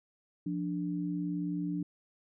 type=tone pair together; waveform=sine; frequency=174.61 / 293.3 Hz; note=F3 / D4; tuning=0 / -2 cents; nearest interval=major sixth; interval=898 cents; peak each=-34 / -34 dBFS; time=0.46-1.83 s; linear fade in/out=5 ms; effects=none